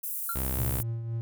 pink high-pass noise, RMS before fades -34 dBFS, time 0.03-0.83 s, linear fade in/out 10 ms, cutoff 11000 Hz, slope 24 dB/octave
triangle tone with exponential decay, 1373 Hz, F6, 30 cents flat, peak -27 dBFS, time 0.29-0.47 s, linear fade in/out 2 ms, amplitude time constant 37 ms
sawtooth tone, 65.41 Hz, C2, in tune, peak -26 dBFS, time 0.35-0.81 s, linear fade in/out 10 ms
triangle tone with tremolo, 115.1 Hz, A#2, 22 cents flat, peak -26 dBFS, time 0.57-1.21 s, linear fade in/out 0 ms, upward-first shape triangle, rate 3.8 Hz, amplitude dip 50%
effects none

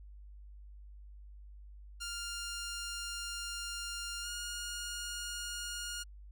10% pulse tone with pitch glide, 1400 to 1427.8 Hz, F6 to F6, +4 to +38 cents, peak -30 dBFS, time 2-6.04 s, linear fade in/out 20 ms, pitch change +34 cents, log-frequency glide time 4.22-4.28 s, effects added 50 Hz sine -49 dBFS peak until 6.31 s

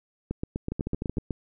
two click trains, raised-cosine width 3 ms, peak -16 / -17 dBFS, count 9 / 7, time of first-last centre 0.31-1.308 / 0.72-1.171 s, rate 8.02 / 13.3 Hz, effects none

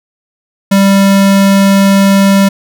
square tone, 196.5 Hz, G3, 4 cents sharp, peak -5 dBFS, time 0.71-2.49 s, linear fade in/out 10 ms, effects none

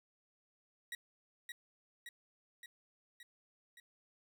30% pulse tone with echo, 1909 Hz, A#6, 41 cents sharp, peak -38 dBFS, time 0.92-0.95 s, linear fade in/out 2 ms, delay 570 ms, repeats 5, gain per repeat -3 dB, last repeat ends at 3.8 s, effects none

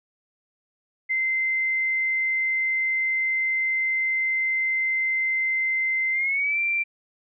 sine tone with pitch glide, 2075 to 2356 Hz, C7 to D7, -15 to +5 cents, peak -21 dBFS, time 1.09-6.84 s, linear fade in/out 20 ms, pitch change +220 cents, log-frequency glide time 6.12-6.59 s, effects none

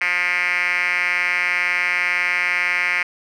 5% pulse tone with band-pass filter, 178 Hz, F3, 33 cents sharp, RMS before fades -20 dBFS, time 0.01-3.03 s, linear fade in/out 5 ms, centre 2200 Hz, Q 5.2, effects none

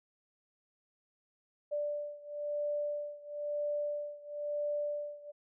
sine beating tone pair, 587.3 / 588.3 Hz, D5 / D5, 0 / +3 cents, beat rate 1 Hz, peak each -36 / -38 dBFS, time 1.71-5.32 s, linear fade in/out 20 ms, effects none

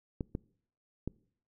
clicks, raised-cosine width 3 ms, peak -21 dBFS, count 3, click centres 0.208 / 0.351 / 1.076 s, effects noise-tail reverb RT60 0.6 s tail -24 dB re dry

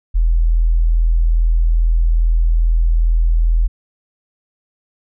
sine tone, 41.2 Hz, E1, in tune, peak -10 dBFS, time 0.14-3.68 s, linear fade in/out 20 ms, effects none

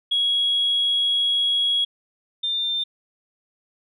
sine tone pair in turn, 3322 / 3601 Hz, G#7 / A7, 0 / +39 cents, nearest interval minor second, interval 139 cents, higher second, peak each -17 / -21 dBFS, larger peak first, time 0.11-1.85 / 2.43-2.84 s, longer first, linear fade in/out 10 ms, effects tanh soft clip ceiling -13 dBFS

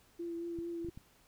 sine tone with vibrato, 339.1 Hz, E4, 49 cents sharp, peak -37 dBFS, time 0.19-0.9 s, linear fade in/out 10 ms, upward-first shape triangle, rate 4.5 Hz, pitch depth 22 cents each way
clicks, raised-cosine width 5 ms, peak -35 dBFS, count 4, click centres 0.588 / 0.847 / 0.887 / 0.975 s
effects pink hiss -66 dBFS RMS until 1.27 s

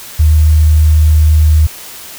sine tone, 77.3 Hz, D#2, 11 cents flat, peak -4 dBFS, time 0.19-1.67 s, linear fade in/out 10 ms, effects white hiss -30 dBFS RMS until 2.18 s

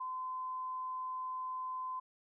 sine tone, 1026 Hz, C6, 34 cents flat, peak -37 dBFS, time 0-2 s, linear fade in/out 10 ms, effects none

